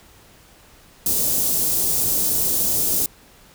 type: band-stop noise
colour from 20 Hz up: white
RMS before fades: -20 dBFS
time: 1.06-3.06 s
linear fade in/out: 2 ms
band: 460 to 6900 Hz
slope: 12 dB/octave
effects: pink hiss -50 dBFS RMS until 3.54 s